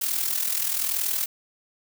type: noise with amplitude modulation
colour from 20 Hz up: blue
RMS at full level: -23 dBFS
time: 0.01-1.26 s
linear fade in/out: 10 ms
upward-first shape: sine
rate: 41 Hz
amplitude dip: 65%
effects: none